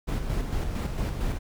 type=noise with tremolo; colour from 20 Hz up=brown; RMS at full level=-27 dBFS; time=0.07-1.39 s; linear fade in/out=20 ms; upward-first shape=square; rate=4.4 Hz; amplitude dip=40%; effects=none